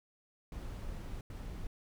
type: noise bursts at uneven times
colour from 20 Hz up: brown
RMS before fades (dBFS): -42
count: 2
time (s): 0.52-1.21 / 1.3-1.67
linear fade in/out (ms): 2
effects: none